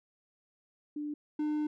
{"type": "tone pair in turn", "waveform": ["sine", "triangle"], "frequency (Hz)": [296.3, 301.5], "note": ["D4", "D4"], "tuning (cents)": [15, 46], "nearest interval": "unison", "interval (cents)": 31, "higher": "second", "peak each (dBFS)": [-34, -27], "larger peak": "second", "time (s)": [[0.96, 1.14], [1.39, 1.67]], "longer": "second", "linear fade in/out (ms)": 5, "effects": []}